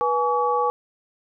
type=tone cluster; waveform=sine; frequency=487 / 838 / 1137 Hz; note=B4 / G#5 / C#6; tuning=-24 / +15 / +44 cents; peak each=-23 dBFS; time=0.01-0.7 s; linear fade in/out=0 ms; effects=none